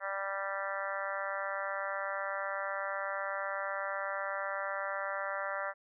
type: harmonic tone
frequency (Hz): 196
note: G3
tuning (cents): 0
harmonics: 3 / 4 / 5 / 6 / 7 / 8 / 9 / 10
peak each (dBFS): -39 / -44 / -44 / -43 / -40 / -44 / -42 / -45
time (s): 0-5.74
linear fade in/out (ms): 50
effects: none